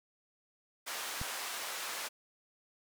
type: band-pass noise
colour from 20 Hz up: pink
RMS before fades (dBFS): -40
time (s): 0.86-2.09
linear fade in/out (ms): 20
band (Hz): 810 to 15000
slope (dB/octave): 12
type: click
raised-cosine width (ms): 5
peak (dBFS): -27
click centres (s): 1.215
effects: none